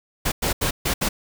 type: noise bursts at uneven times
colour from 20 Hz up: pink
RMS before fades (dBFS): -22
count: 5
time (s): 0.25-0.32 / 0.42-0.53 / 0.61-0.71 / 0.85-0.94 / 1.01-1.09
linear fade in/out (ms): 10
effects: none